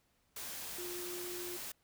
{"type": "tone in noise", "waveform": "sine", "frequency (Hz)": 354.5, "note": "F4", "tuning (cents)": 26, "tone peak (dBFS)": -43, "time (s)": [0.78, 1.57], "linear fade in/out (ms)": 5, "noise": "white", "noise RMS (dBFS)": -44, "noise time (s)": [0.36, 1.72], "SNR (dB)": -2, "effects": ["pink hiss -75 dBFS RMS until 1.83 s"]}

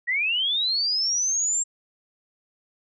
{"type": "linear sweep", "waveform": "sine", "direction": "up", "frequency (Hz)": [1872, 7510], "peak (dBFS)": -21, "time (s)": [0.07, 1.64], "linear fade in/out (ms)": 20, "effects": []}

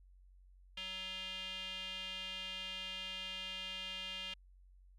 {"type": "tone with band-pass filter", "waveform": "square", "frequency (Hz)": 187.7, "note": "F#3", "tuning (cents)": 25, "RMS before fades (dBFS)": -44, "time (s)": [0.77, 4.34], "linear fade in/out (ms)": 5, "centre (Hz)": 3000, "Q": 6.8, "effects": ["added 46 Hz sine -59 dBFS peak until 4.98 s"]}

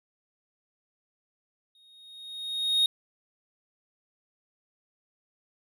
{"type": "tone with exponential growth", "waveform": "triangle", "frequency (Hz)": 3729, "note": "A#7", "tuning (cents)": 0, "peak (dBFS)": -17, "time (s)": [1.75, 2.86], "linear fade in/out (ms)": 2, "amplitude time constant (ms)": 240, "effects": []}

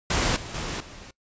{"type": "noise with level steps", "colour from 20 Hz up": "pink", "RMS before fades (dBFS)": [-23, -37, -31, -44], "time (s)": [0.1, 1.11], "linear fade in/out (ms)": 5, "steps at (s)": [0.36, 0.54, 0.8], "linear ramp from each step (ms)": 5, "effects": ["noise-tail reverb RT60 0.1 s tail -22 dB re dry", "resampled to 16000 Hz"]}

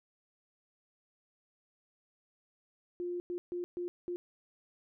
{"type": "tone bursts at uneven times", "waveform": "sine", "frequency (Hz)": 352.6, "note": "F4", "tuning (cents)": 17, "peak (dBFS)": -34, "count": 5, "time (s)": [[3, 3.2], [3.3, 3.38], [3.52, 3.64], [3.77, 3.88], [4.08, 4.16]], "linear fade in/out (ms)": 0, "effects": []}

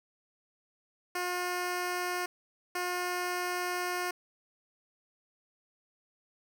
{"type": "tone bursts at uneven times", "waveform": "10% pulse", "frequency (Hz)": 358, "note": "F4", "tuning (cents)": 43, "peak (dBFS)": -23, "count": 2, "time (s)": [[1.15, 2.26], [2.75, 4.11]], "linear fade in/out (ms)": 5, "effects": []}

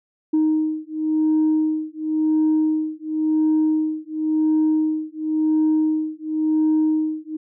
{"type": "beating tone pair", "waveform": "sine", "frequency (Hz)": [311.1, 312.04], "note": ["D#4", "D#4"], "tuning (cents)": [0, 5], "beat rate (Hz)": 0.94, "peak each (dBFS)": -19, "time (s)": [0.33, 7.37], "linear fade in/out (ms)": 10, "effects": ["tanh soft clip ceiling -12 dBFS"]}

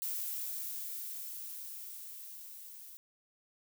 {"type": "noise with level ramp", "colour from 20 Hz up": "violet", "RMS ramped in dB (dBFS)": [-37, -51], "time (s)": [0.02, 2.97], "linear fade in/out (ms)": 0, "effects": []}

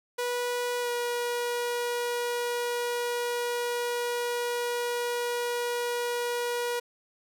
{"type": "tone with pitch glide", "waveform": "sawtooth", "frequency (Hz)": [487.5, 481.6], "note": ["B4", "B4"], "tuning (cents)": [-23, -44], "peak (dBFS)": -24, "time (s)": [0.18, 6.8], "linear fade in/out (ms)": 10, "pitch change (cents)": -21, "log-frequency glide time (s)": [0.81, 0.89], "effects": []}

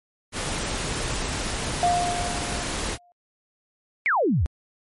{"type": "noise", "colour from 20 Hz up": "pink", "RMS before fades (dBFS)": -28, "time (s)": [0.32, 2.98], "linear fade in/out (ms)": 50}
{"type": "tone with exponential decay", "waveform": "sine", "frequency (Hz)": 705, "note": "F5", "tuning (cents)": 16, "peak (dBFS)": -16, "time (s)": [1.83, 3.12], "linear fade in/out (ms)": 0, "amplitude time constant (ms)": 280}
{"type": "exponential sweep", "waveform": "sine", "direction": "down", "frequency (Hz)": [2339, 61.74], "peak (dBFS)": -18, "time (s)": [4.06, 4.46], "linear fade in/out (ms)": 0}
{"effects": ["MP3 48 kbps"]}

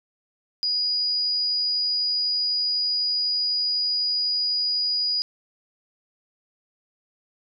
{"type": "tone", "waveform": "sine", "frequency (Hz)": 4906, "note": "D#8", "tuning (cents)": -25, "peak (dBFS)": -21, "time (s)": [0.63, 5.22], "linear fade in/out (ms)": 0, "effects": []}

